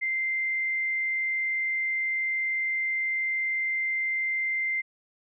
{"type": "tone", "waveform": "sine", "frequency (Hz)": 2087, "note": "C7", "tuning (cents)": -5, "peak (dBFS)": -25, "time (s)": [0.01, 4.82], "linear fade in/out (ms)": 20, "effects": []}